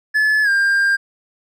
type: tone with pitch glide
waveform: triangle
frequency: 1723 to 1598.4 Hz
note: A6 to G6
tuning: -37 to +33 cents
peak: -11 dBFS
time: 0.14-0.97 s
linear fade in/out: 20 ms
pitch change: -130 cents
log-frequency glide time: 0.43-0.49 s
effects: none